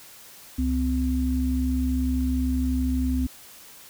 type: tone pair together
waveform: sine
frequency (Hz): 67.8 / 255.8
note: C#2 / C4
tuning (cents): -38 / -39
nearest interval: octave + major seventh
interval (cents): 2299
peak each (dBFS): -24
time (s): 0.58-3.27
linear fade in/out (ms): 10
effects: white hiss -47 dBFS RMS until 3.89 s